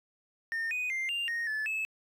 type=tone with pitch steps; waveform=triangle; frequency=1821 / 2490 / 2097 / 2793 / 1861 / 1734 / 2601 Hz; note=A#6 / D#7 / C7 / F7 / A#6 / A6 / E7; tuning=-41 / +1 / +3 / -1 / -3 / -26 / -24 cents; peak=-28 dBFS; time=0.52-1.85 s; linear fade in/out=0 ms; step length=190 ms; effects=tanh soft clip ceiling -24 dBFS